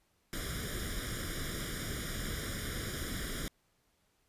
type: noise with comb filter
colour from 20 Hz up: pink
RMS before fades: -38 dBFS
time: 0.33-3.48 s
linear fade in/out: 0 ms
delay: 0.57 ms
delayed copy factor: +0.9
effects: pink hiss -74 dBFS RMS until 4.28 s + resampled to 32000 Hz